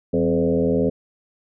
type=tone with frequency modulation; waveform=sine; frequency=344.2 Hz; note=F4; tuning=25 cents flat; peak=-16 dBFS; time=0.13-0.9 s; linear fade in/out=10 ms; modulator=81 Hz; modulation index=2.5; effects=none